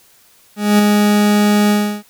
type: tone with ADSR envelope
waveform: 40% pulse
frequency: 207.7 Hz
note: G#3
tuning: in tune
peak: -6 dBFS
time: 0.56-2.03 s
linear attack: 230 ms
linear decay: 7 ms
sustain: -3 dB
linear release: 330 ms
effects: white hiss -50 dBFS RMS until 2.09 s